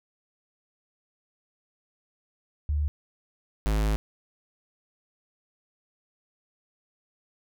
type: tone pair in turn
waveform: sine / square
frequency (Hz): 74 / 52.87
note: D2 / G#1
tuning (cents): +14 / +32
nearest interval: tritone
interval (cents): 582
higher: first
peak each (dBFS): -23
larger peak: neither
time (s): 2.69-2.88 / 3.66-3.96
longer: second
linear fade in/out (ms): 0
effects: none